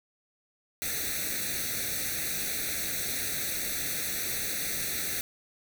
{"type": "noise with comb filter", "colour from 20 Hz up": "white", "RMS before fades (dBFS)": -32, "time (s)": [0.82, 5.21], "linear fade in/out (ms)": 0, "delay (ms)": 0.49, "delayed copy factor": 1, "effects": []}